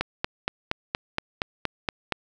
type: click train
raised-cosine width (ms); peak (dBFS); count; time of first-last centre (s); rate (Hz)
0.3; -8; 10; 0.01-2.123; 4.26
effects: none